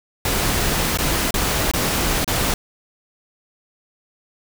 pink noise with dropouts, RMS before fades -20 dBFS, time 0.25-2.54 s, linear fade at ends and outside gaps 2 ms, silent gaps 0.974-0.986 / 1.308-1.341 / 1.714-1.736 / 2.245-2.277 s, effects none

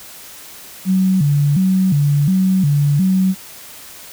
sine tone with vibrato, 164.81 Hz, E3, in tune, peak -11 dBFS, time 0.85-3.35 s, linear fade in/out 50 ms, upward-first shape square, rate 1.4 Hz, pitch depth 230 cents each way, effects white hiss -37 dBFS RMS until 4.12 s

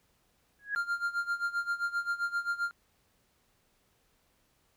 sine tone with exponential growth, 1661.2 Hz, G#6, in tune, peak -26 dBFS, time 0.59-0.75 s, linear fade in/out 2 ms, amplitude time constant 34 ms
triangle tone with tremolo, 1396.9 Hz, F6, in tune, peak -25 dBFS, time 0.76-2.71 s, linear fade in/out 0 ms, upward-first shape sine, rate 7.6 Hz, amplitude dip 85%
effects pink hiss -71 dBFS RMS until 4.76 s

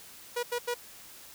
sawtooth tone bursts, 482.8 Hz, B4, 39 cents flat, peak -25 dBFS, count 3, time 0.36-0.744 s, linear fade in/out 10 ms, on 72 ms, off 84 ms, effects white hiss -50 dBFS RMS until 1.34 s

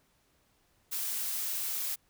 blue noise, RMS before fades -34 dBFS, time 0.91-1.96 s, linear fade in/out 20 ms, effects pink hiss -70 dBFS RMS until 2.09 s

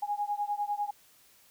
sine beating tone pair, 820 / 830 Hz, G#5 / G#5, -22 / -1 cents, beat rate 10 Hz, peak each -32 / -33 dBFS, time 0.02-0.91 s, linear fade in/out 10 ms, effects white hiss -61 dBFS RMS until 1.5 s

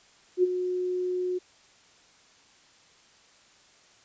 sine tone with ADSR envelope, 363.3 Hz, F#4, 32 cents flat, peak -16 dBFS, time 0.37-1.39 s, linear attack 63 ms, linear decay 25 ms, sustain -10 dB, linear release 17 ms, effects white hiss -58 dBFS RMS until 4.04 s + resampled to 16000 Hz

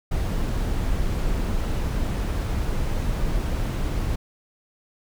brown noise, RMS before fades -24 dBFS, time 0.11-4.16 s, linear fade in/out 10 ms, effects none

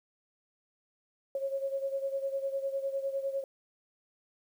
sine beating tone pair, 544 / 553.9 Hz, C#5 / C#5, -33 / -1 cents, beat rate 9.9 Hz, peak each -32 / -37 dBFS, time 1.35-3.44 s, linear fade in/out 2 ms, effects 10-bit

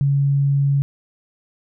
sine tone, 140 Hz, C#3, 18 cents sharp, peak -14 dBFS, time 0.01-0.82 s, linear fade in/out 0 ms, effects none

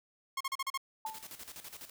sawtooth tone bursts, 1078 Hz, C#6, 49 cents flat, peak -29 dBFS, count 6, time 0.37-0.776 s, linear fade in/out 5 ms, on 36 ms, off 38 ms
sine tone with exponential decay, 880 Hz, A5, in tune, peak -33 dBFS, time 1.05-1.31 s, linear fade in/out 2 ms, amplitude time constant 55 ms
white noise with tremolo, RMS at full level -46 dBFS, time 1.06-1.9 s, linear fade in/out 5 ms, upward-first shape square, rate 12 Hz, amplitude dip 70%
effects none

